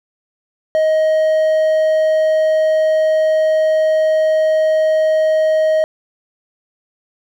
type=tone; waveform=triangle; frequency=628 Hz; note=D#5; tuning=16 cents sharp; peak=-9 dBFS; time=0.75-5.84 s; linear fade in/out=0 ms; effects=none